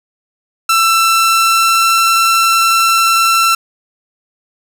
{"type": "tone with pitch glide", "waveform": "sawtooth", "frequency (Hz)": [1336, 1344.5], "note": ["E6", "E6"], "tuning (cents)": [23, 34], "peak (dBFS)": -5, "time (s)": [0.69, 3.55], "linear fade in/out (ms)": 5, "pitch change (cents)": 11, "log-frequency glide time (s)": [1.02, 1.98], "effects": []}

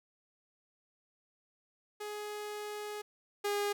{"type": "tone pair in turn", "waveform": "sawtooth", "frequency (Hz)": [418.4, 409.1], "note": ["G#4", "G#4"], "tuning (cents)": [13, -26], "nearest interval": "unison", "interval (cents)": 39, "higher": "first", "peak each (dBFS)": [-35, -27], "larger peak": "second", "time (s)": [[2, 3.02], [3.44, 3.73]], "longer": "first", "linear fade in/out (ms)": 10, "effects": []}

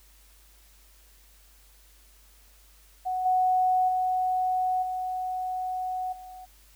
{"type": "tone with level steps", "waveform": "sine", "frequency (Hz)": 740, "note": "F#5", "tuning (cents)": 0, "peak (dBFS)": [-26, -20, -23, -28, -41], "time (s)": [3.05, 6.46], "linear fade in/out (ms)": 20, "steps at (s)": [3.25, 3.88, 4.82, 6.12], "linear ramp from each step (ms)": 10, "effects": ["added 50 Hz sine -56 dBFS peak until 6.75 s", "white hiss -59 dBFS RMS until 6.75 s"]}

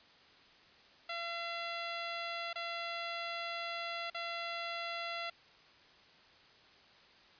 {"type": "tone with dropouts", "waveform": "10% pulse", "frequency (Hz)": 680, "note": "F5", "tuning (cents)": -46, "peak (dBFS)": -29, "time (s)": [1.09, 5.3], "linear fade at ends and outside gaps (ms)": 5, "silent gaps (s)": [[2.531, 2.556], [4.101, 4.145]], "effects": ["white hiss -61 dBFS RMS until 7.39 s", "resampled to 11025 Hz"]}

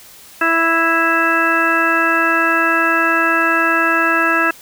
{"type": "harmonic tone", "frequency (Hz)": 330, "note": "E4", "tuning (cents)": 2, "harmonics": [1, 2, 3, 4, 5, 6, 8], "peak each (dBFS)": [-21, -23, -24, -17, -16, -26, -21], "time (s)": [0.41, 4.51], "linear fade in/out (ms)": 5, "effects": ["white hiss -41 dBFS RMS until 4.61 s"]}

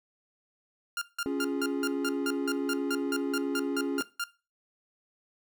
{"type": "tone bursts", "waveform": "sawtooth", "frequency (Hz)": 1400, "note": "F6", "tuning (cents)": 4, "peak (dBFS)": -26, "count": 16, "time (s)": [0.97, 4.24], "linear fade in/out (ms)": 2, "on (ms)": 45, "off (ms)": 170}
{"type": "chord", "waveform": "triangle", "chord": "Db major", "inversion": "none", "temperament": "equal", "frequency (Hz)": [277.2, 349.2, 415.3], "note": ["Db4", "F4", "Ab4"], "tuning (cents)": [0, 0, 0], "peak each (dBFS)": [-28, -33, -33], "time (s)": [1.26, 4.01], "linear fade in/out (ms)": 0}
{"effects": ["noise-tail reverb RT60 0.3 s tail -18 dB re dry"]}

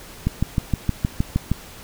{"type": "click train", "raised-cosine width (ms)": 5, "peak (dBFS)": -6, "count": 9, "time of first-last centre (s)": [0.27, 1.516], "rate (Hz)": 6.42, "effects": ["pink hiss -41 dBFS RMS until 1.83 s"]}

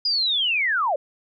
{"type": "linear sweep", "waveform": "sine", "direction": "down", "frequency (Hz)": [4978, 523.3], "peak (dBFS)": -19, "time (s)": [0.05, 0.96], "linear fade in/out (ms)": 5, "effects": []}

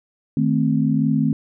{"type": "chord", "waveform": "sine", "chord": "A diminished", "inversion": "second", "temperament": "equal", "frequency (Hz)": [155.56, 220, 261.6], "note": ["Eb3", "A3", "C4"], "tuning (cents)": [0, 0, 0], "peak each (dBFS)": -20, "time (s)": [0.37, 1.33], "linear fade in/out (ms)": 2, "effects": []}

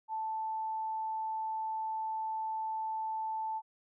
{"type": "tone", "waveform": "sine", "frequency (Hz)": 880, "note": "A5", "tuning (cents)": 0, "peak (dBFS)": -33, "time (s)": [0.08, 3.62], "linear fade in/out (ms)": 50, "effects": []}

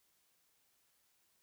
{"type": "silence", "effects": ["white hiss -75 dBFS RMS until 1.42 s"]}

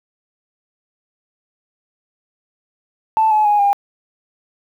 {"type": "tone with pitch steps", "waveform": "sine", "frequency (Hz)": [880, 854.5, 829.7, 805.6], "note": ["A5", "G#5", "G#5", "G5"], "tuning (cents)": [0, 49, -2, 47], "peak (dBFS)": -10, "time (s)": [3.17, 3.73], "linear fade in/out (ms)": 0, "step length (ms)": 140, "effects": ["tanh soft clip ceiling -6 dBFS", "8-bit"]}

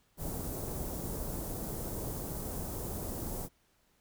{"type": "band-stop noise", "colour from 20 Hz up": "pink", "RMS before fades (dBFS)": -38, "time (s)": [0.17, 3.49], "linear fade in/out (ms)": 50, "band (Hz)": [650, 10000], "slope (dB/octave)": 12, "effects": ["pink hiss -71 dBFS RMS until 4 s"]}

